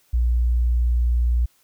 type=tone; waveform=sine; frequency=59.8 Hz; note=A#1; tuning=45 cents sharp; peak=-16 dBFS; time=0.13-1.46 s; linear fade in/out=10 ms; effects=white hiss -61 dBFS RMS until 1.63 s